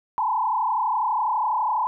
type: tone with frequency modulation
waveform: sine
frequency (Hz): 932.3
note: A#5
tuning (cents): 0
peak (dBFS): -20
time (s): 0.18-1.87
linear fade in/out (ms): 0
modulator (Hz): 32.1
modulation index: 2.9
effects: none